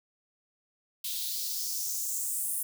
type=noise with high-pass filter sweep; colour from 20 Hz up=blue; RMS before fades=-33 dBFS; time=1.04-2.63 s; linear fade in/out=5 ms; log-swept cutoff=3400 to 10000 Hz; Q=3; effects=none